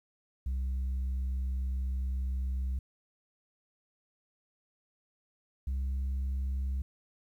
sine tone pair in turn, 64.8 / 66.39 Hz, C2 / C2, -16 / +26 cents, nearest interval unison, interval 42 cents, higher second, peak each -27 dBFS, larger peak neither, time 0.46-2.79 / 5.67-6.82 s, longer first, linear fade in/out 5 ms, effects tanh soft clip ceiling -29 dBFS + 11-bit

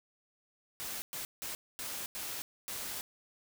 white noise bursts at uneven times, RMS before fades -40 dBFS, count 6, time 0.8-1.02 / 1.13-1.25 / 1.42-1.55 / 1.79-2.06 / 2.15-2.42 / 2.68-3.01 s, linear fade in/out 0 ms, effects none

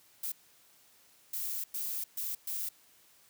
violet noise bursts at uneven times, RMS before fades -36 dBFS, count 5, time 0.23-0.32 / 1.33-1.64 / 1.74-2.04 / 2.17-2.35 / 2.47-2.69 s, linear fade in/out 5 ms, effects white hiss -63 dBFS RMS until 3.29 s + high-pass 60 Hz 12 dB/octave

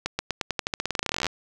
accelerating click train, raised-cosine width 0.2 ms, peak -8 dBFS, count 26, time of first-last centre 0.06-1.267 s, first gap 130 ms, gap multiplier 0.9, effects none

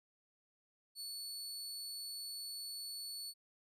sawtooth tone, 4435 Hz, C#8, in tune, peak -40 dBFS, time 0.95-3.34 s, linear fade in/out 50 ms, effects resampled to 32000 Hz

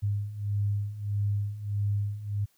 sine beating tone pair, 101.1 / 102.7 Hz, G#2 / G#2, -46 / -19 cents, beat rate 1.6 Hz, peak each -32 / -28 dBFS, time 0.02-2.46 s, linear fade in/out 20 ms, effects white hiss -68 dBFS RMS until 2.57 s

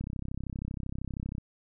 click train, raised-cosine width 5 ms, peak -23 dBFS, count 46, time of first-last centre 0.01-1.382 s, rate 32.8 Hz, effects none

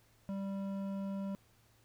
triangle tone with hard clipping, 196 Hz, G3, in tune, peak -38 dBFS, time 0.29-1.35 s, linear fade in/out 0 ms, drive 14 dB, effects added 111 Hz sine -69 dBFS peak until 1.84 s + pink hiss -69 dBFS RMS until 1.84 s

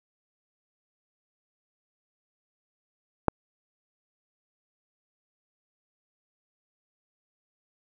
click, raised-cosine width 1 ms, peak -5 dBFS, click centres 3.283 s, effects none

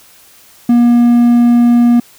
triangle tone, 238.9 Hz, A#3, 43 cents sharp, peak -3 dBFS, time 0.69-2 s, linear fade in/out 5 ms, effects white hiss -43 dBFS RMS until 2.18 s

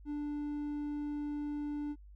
triangle tone, 293.7 Hz, D4, in tune, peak -33 dBFS, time 0.05-1.96 s, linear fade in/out 50 ms, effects added 50 Hz sine -51 dBFS peak until 2.15 s

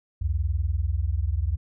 sine tone pair together, 65.41 / 85.75 Hz, C2 / F2, 0 / -31 cents, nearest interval perfect fourth, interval 469 cents, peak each -25 dBFS, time 0.21-1.57 s, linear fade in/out 10 ms, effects none

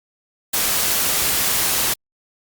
white noise, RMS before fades -19 dBFS, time 0.53-1.94 s, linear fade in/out 10 ms, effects Opus 48 kbps

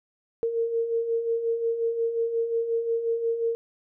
sine beating tone pair, 456 / 461.6 Hz, A#4 / A#4, -38 / -17 cents, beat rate 5.6 Hz, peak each -32 / -24 dBFS, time 0.43-3.55 s, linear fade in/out 0 ms, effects none

